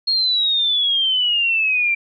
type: exponential sweep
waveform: sine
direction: down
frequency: 4301 to 2349 Hz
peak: -15 dBFS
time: 0.07-1.95 s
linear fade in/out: 10 ms
effects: none